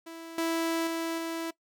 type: tone with level steps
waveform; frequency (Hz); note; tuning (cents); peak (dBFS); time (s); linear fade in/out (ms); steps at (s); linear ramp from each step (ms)
sawtooth; 329.6; E4; 0; -37 / -23 / -26 / -28; 0.06-1.51; 10; 0.38 / 0.87 / 1.18; 2
effects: noise-tail reverb RT60 0.1 s tail -20 dB re dry